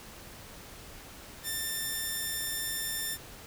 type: tone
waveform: 5% pulse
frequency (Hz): 1790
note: A6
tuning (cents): +29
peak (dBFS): -21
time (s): 1.43-3.18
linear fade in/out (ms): 50
effects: pink hiss -48 dBFS RMS until 3.46 s